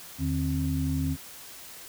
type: tone cluster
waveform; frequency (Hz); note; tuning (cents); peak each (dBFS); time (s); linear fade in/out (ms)
sine; 80.9 / 151.9 / 265; E2 / D#3 / C4; -32 / -41 / +22; -29; 0.18-1.17; 50
effects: tanh soft clip ceiling -15 dBFS + white hiss -45 dBFS RMS until 1.88 s